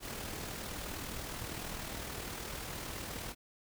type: noise with amplitude modulation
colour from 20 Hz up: pink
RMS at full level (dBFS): -40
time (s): 0-3.35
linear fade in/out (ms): 50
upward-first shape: sine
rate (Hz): 39.6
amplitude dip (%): 40
effects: none